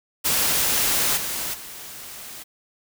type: noise with level steps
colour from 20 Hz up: white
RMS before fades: -21 / -28 / -38 dBFS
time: 0.24-2.44 s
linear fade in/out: 20 ms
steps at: 1.16 / 1.53 s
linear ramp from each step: 20 ms
effects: none